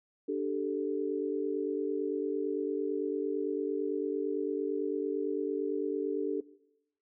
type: chord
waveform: sine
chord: D suspended fourth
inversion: none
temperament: just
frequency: 293.7 / 391.6 / 440.5 Hz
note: D4 / G4 / A4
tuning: 0 / -2 / +2 cents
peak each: -34 dBFS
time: 0.28-6.41 s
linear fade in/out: 10 ms
effects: noise-tail reverb RT60 0.8 s tail -18 dB re dry